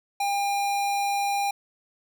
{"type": "tone", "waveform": "square", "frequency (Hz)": 803, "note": "G5", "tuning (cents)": 41, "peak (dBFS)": -24, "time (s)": [0.2, 1.51], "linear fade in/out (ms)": 5, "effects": []}